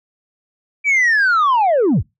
sine linear sweep, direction down, 2338 to 48.79 Hz, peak -9 dBFS, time 0.84-2.03 s, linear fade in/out 50 ms, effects noise-tail reverb RT60 0.2 s tail -25 dB re dry + tanh soft clip ceiling -10 dBFS

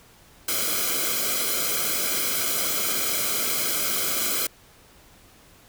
white noise with comb filter, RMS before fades -25 dBFS, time 0.48-4.47 s, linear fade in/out 5 ms, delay 1.1 ms, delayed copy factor -0.9, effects pink hiss -53 dBFS RMS until 5.68 s

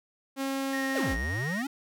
sawtooth tone with pitch glide, 270.8 to 268.6 Hz, C#4 to C4, -40 to +46 cents, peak -25 dBFS, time 0.36-1.17 s, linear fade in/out 50 ms, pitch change -14 cents, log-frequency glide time 0.72-0.84 s
triangle tone, 1864.7 Hz, A#6, in tune, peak -31 dBFS, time 0.73-1.62 s, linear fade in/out 2 ms
square exponential two-way sweep, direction down then up, 699 to 51.91 to 291.5 Hz, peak -31 dBFS, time 0.95-1.67 s, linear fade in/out 5 ms, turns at 1.14 s
effects none

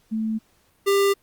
sine / square tone pair in turn, 220 / 397.5 Hz, A3 / G4, 0 / +24 cents, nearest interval minor seventh, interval 1024 cents, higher second, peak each -22 / -17 dBFS, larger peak second, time 0.11-0.39 / 0.86-1.14 s, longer neither, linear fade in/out 20 ms, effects pink hiss -62 dBFS RMS until 1.22 s + Opus 48 kbps

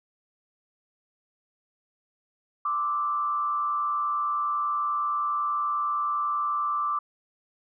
sine tone with frequency modulation, 1174.7 Hz, D6, in tune, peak -24 dBFS, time 2.65-6.99 s, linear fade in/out 5 ms, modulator 120 Hz, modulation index 0.58, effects none

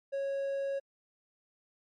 triangle tone, 551 Hz, C#5, 11 cents flat, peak -29 dBFS, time 0.12-0.8 s, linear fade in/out 20 ms, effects MP3 48 kbps

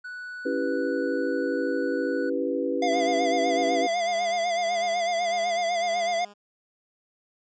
triangle tone, 1480 Hz, F#6, in tune, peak -33 dBFS, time 0.04-2.3 s, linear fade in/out 10 ms
sine chord, C# half-diminished seventh, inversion none, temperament equal, 277.2 / 329.6 / 392 / 493.9 Hz, C#4 / E4 / G4 / B4, 0 / 0 / 0 / 0 cents, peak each -29 / -31 / -31 / -28 dBFS, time 0.45-3.87 s, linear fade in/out 10 ms
square tone with vibrato, 690 Hz, F5, 21 cents flat, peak -24 dBFS, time 2.82-6.25 s, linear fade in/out 5 ms, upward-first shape sine, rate 8 Hz, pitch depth 61 cents each way
10% pulse tone with tremolo, 204.6 Hz, G#3, 26 cents flat, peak -34 dBFS, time 2.91-6.34 s, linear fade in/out 20 ms, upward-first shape sine, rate 1.7 Hz, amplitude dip 40%
effects resampled to 16000 Hz

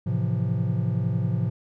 triangle chord, F major seventh, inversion first, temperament just, 109.13 / 130.96 / 163.7 / 174.61 Hz, A2 / C3 / E3 / F3, -14 / +2 / -12 / 0 cents, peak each -24 / -25 / -29 / -27 dBFS, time 0.06-1.5 s, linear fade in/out 10 ms, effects none

